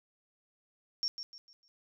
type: tone with echo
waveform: sine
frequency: 5500 Hz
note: F8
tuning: 27 cents flat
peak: -29 dBFS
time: 1.03-1.08 s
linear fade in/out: 0 ms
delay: 150 ms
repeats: 4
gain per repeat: -9 dB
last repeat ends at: 1.68 s
effects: none